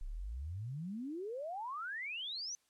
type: exponential sweep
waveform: sine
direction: up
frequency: 30.05 to 6190 Hz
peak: -39 dBFS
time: 0.01-2.55 s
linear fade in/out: 0 ms
effects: white hiss -75 dBFS RMS until 2.69 s + low-pass 10000 Hz 12 dB/octave